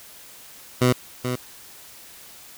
15% pulse tone with echo, 125.1 Hz, B2, 23 cents sharp, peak -9 dBFS, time 0.81-0.93 s, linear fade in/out 10 ms, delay 430 ms, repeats 1, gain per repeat -8 dB, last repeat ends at 1.36 s, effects white hiss -45 dBFS RMS until 2.57 s

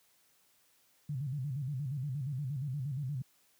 sine tone with vibrato, 137.1 Hz, C#3, 19 cents flat, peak -33 dBFS, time 1.09-3.22 s, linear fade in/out 5 ms, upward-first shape square, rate 8.5 Hz, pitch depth 130 cents each way, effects white hiss -69 dBFS RMS until 3.59 s + high-pass 80 Hz 12 dB/octave

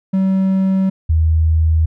triangle / sine tone pair in turn, 190.9 / 79.99 Hz, G3 / D#2, -46 / +48 cents, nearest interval octave + minor third, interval 1506 cents, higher first, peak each -10 dBFS, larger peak neither, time 0.13-0.9 / 1.09-1.86 s, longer neither, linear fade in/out 10 ms, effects none

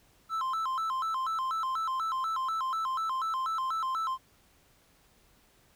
triangle tone with vibrato, 1174.7 Hz, D6, in tune, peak -27 dBFS, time 0.29-4.18 s, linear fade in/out 50 ms, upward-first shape square, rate 4.1 Hz, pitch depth 200 cents each way, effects pink hiss -64 dBFS RMS until 5.75 s

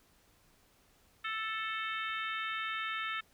harmonic tone with a mistuned harmonic, 440 Hz, A4, in tune, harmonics 3 / 4 / 5 / 6 / 7 / 8, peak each -38 / -40 / -42 / -44 / -45 / -46 dBFS, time 1.24-3.21 s, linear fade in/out 10 ms, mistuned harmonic 8, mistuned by +67 cents, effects pink hiss -67 dBFS RMS until 3.33 s

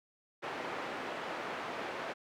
pink band-pass noise, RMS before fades -40 dBFS, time 0.42-2.14 s, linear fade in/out 20 ms, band 380 to 2100 Hz, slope 12 dB/octave, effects none

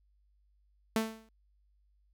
sawtooth tone with exponential decay, 221.9 Hz, A3, 15 cents sharp, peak -21 dBFS, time 0.96-1.29 s, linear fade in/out 2 ms, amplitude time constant 71 ms, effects added 50 Hz sine -66 dBFS peak until 2.13 s

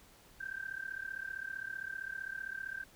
sine tone with amplitude modulation, 1568 Hz, G6, in tune, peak -35 dBFS, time 0.4-2.84 s, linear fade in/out 10 ms, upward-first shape sine, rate 35.4 Hz, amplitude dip 90%, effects pink hiss -61 dBFS RMS until 2.95 s

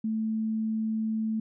sine tone, 220 Hz, A3, in tune, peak -26 dBFS, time 0.04-1.4 s, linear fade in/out 5 ms, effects none

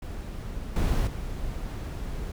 brown noise with level steps, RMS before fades -35 / -24 / -33 dBFS, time 0.02-2.32 s, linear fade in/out 5 ms, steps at 0.76 / 1.07 s, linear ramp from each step 2 ms, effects none

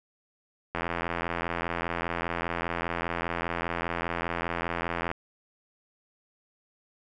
click train, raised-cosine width 0.5 ms, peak -14 dBFS, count 372, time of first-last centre 0.75-5.115 s, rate 85 Hz, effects none

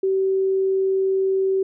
sine tone, 383.6 Hz, G4, 37 cents flat, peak -17 dBFS, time 0.03-1.63 s, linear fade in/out 5 ms, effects none

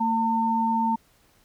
sine tone pair together, 226 / 904 Hz, A3 / A5, +47 / +47 cents, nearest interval 2 octaves, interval 2400 cents, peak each -25 / -22 dBFS, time 0-0.96 s, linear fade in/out 10 ms, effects pink hiss -61 dBFS RMS until 1.44 s

